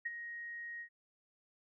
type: tone with ADSR envelope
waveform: sine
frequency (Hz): 1878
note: A#6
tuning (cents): +12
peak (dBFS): -33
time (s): 0.05-0.89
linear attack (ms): 11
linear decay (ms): 28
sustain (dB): -9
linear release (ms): 82
effects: none